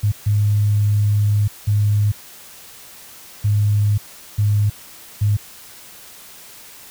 sine tone bursts at uneven times, 103.83 Hz, G#2, in tune, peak -13 dBFS, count 6, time 0.03-0.12 / 0.26-1.48 / 1.67-2.12 / 3.44-3.98 / 4.38-4.7 / 5.21-5.37 s, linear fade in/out 10 ms, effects white hiss -41 dBFS RMS until 6.9 s

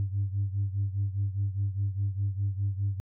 sine beating tone pair, 98 / 102.9 Hz, G2 / G#2, 0 / -16 cents, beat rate 4.9 Hz, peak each -27 / -31 dBFS, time 0-3 s, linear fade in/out 0 ms, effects tanh soft clip ceiling -21 dBFS

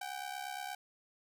sawtooth ring-modulated tone, 772 Hz, G5, 27 cents flat, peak -33 dBFS, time 0.01-0.75 s, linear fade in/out 5 ms, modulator 34.3 Hz, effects none

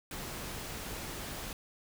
pink noise, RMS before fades -41 dBFS, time 0.11-1.53 s, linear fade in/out 2 ms, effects none

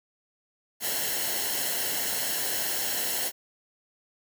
white noise with comb filter, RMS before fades -29 dBFS, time 0.8-3.32 s, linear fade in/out 50 ms, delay 0.83 ms, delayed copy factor -0.65, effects none

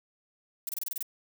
violet noise bursts, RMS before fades -33 dBFS, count 8, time 0.67-1.027 s, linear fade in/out 2 ms, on 21 ms, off 27 ms, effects none

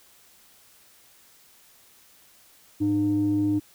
sine tone pair together, 105.78 / 303.1 Hz, G#2 / D#4, +32 / -45 cents, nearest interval octave + tritone, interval 1823 cents, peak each -28 / -20 dBFS, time 2.8-3.6 s, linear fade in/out 20 ms, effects tanh soft clip ceiling -15 dBFS + white hiss -56 dBFS RMS until 3.74 s

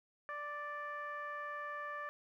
15% pulse tone with low-pass filter, 587.3 Hz, D5, in tune, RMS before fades -43 dBFS, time 0.29-2.09 s, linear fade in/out 0 ms, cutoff 1500 Hz, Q 5.9, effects 13-bit

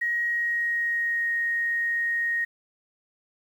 sine tone with pitch glide, 1891 to 1868.2 Hz, A#6 to A#6, +24 to +3 cents, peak -23 dBFS, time 0.01-2.45 s, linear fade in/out 10 ms, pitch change -21 cents, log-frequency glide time 0.22-1.31 s, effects 9-bit

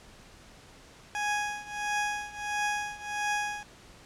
20% pulse tone with tremolo, 830.6 Hz, G#5, in tune, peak -21 dBFS, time 1.15-3.63 s, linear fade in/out 0 ms, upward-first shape triangle, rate 1.5 Hz, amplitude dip 90%, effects pink hiss -53 dBFS RMS until 4.05 s + low-pass 8000 Hz 12 dB/octave

